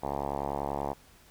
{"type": "tone with low-pass filter", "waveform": "5% pulse", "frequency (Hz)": 70.3, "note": "C#2", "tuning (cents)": 25, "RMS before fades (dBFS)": -33, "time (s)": [0.02, 0.94], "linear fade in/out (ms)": 20, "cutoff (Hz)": 890, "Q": 3, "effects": ["pink hiss -58 dBFS RMS until 1.3 s"]}